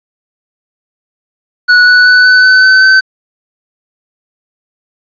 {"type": "tone with pitch steps", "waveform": "square", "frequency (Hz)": [1471, 1481.2, 1491.5, 1501.9, 1512.4, 1522.9, 1533.5], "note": ["F#6", "F#6", "F#6", "F#6", "F#6", "F#6", "G6"], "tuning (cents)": [-11, 1, 13, 25, 38, 49, -38], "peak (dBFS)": -3, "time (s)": [1.68, 3.01], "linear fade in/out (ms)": 20, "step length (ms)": 190, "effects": ["resampled to 11025 Hz", "7-bit"]}